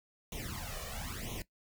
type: noise with flanger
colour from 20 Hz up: pink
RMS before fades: -41 dBFS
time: 0.32-1.42 s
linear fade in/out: 2 ms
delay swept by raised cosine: 0.31 to 1.71 ms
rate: 1 Hz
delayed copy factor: +0.95
effects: noise-tail reverb RT60 0.1 s tail -17 dB re dry